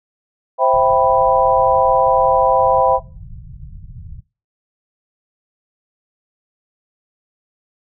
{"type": "chord", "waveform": "sine", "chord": "C major seventh", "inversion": "none", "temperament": "equal", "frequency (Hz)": [523.3, 659.3, 784, 987.8], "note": ["C5", "E5", "G5", "B5"], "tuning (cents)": [0, 0, 0, 0], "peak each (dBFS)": -16, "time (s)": [0.58, 3], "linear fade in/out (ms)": 50}
{"type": "low-pass noise", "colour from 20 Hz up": "pink", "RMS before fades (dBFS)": -34, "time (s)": [0.73, 4.21], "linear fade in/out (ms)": 10, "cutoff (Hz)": 160, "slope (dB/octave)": 48}
{"effects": ["noise-tail reverb RT60 0.3 s tail -19 dB re dry"]}